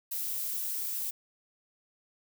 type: noise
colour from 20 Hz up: violet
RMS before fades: -34 dBFS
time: 0.11-1.11 s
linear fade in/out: 10 ms
effects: none